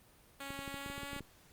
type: tone with pitch glide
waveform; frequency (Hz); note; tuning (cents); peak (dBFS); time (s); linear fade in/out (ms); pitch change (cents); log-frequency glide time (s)
5% pulse; 277.2 to 281.7; C#4 to C#4; 0 to +28; -31; 0.4-1.2; 5; +28; 0.68-1.03
type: clicks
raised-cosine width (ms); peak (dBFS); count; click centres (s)
3; -33; 11; 0.505 / 0.591 / 0.678 / 0.743 / 0.862 / 0.9 / 0.98 / 1.033 / 1.132 / 1.164 / 1.207
effects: pink hiss -63 dBFS RMS until 1.52 s + Opus 32 kbps